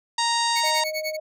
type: harmonic tone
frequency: 932.3 Hz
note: A#5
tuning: in tune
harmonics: 1 / 2 / 3 / 4 / 5 / 6 / 7 / 8 / 9 / 10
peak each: -23 / -30 / -34 / -28 / -28 / -37 / -33 / -38 / -36 / -44 dBFS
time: 0.18-0.84 s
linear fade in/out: 5 ms
type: tone with tremolo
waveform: 25% pulse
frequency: 2217 Hz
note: C#7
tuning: in tune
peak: -22 dBFS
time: 0.55-1.17 s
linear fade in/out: 20 ms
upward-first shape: sine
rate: 10 Hz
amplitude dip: 100%
type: tone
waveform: sine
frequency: 622 Hz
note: D#5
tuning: 1 cent flat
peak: -28 dBFS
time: 0.63-1.2 s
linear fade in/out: 10 ms
effects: none